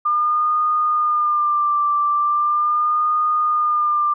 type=tone with vibrato; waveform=sine; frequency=1200 Hz; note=D6; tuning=37 cents sharp; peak=-15 dBFS; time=0.05-4.14 s; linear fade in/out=10 ms; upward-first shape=sine; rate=0.39 Hz; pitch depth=38 cents each way; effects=none